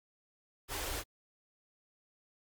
pink band-stop noise, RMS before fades -38 dBFS, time 0.68-1.04 s, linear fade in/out 50 ms, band 110 to 290 Hz, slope 48 dB/octave, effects Opus 48 kbps

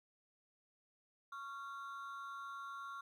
triangle ring-modulated tone, 1244.5 Hz, D#6, in tune, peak -40 dBFS, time 1.32-3.01 s, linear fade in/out 5 ms, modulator 136 Hz, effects 13-bit

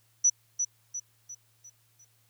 sine tone with echo, 5920 Hz, F#8, in tune, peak -18 dBFS, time 0.24-0.3 s, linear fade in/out 10 ms, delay 350 ms, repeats 5, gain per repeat -7 dB, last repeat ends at 2.05 s, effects added 113 Hz sine -68 dBFS peak until 2.29 s + white hiss -68 dBFS RMS until 2.29 s

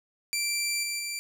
15% pulse tone with level steps, 2349 Hz, D7, in tune, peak -20 / -23 / -25 dBFS, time 0.33-1.19 s, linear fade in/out 0 ms, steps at 0.83 / 0.99 s, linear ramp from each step 5 ms, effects none

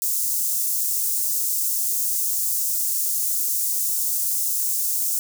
white high-pass noise, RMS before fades -23 dBFS, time 0.02-5.19 s, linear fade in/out 0 ms, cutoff 6400 Hz, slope 24 dB/octave, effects none

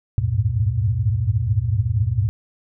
sine tone cluster, 72 / 90.5 / 100.4 / 104.8 / 118.3 Hz, D2 / F#2 / G2 / G#2 / A#2, -34 / -38 / +42 / +16 / +26 cents, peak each -28 / -25 / -23 / -24 / -21 dBFS, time 0.18-2.29 s, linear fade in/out 0 ms, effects none

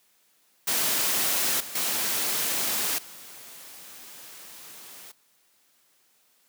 white noise with level steps, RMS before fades -25 / -38 / -27 / -45 dBFS, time 0.67-5.12 s, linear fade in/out 10 ms, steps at 1.6 / 1.75 / 2.98 s, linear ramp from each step 5 ms, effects white hiss -65 dBFS RMS until 6.48 s + high-pass 150 Hz 12 dB/octave

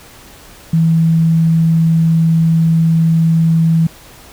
sine tone, 163.3 Hz, E3, 16 cents flat, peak -8 dBFS, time 0.73-3.87 s, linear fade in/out 5 ms, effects pink hiss -39 dBFS RMS until 4.32 s

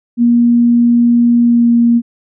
sine tone with pitch glide, 237.7 to 235.5 Hz, A#3 to A#3, +34 to +18 cents, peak -6 dBFS, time 0.17-2.02 s, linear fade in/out 50 ms, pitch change -16 cents, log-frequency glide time 1.42-1.7 s, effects none

